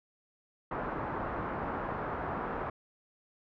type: low-pass noise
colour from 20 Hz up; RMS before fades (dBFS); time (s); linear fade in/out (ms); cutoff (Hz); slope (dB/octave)
white; -36; 0.71-2.7; 5; 1300; 24
effects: none